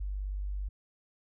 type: tone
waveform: sine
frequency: 49 Hz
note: G1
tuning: in tune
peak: -32 dBFS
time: 0-0.69 s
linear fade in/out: 10 ms
effects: none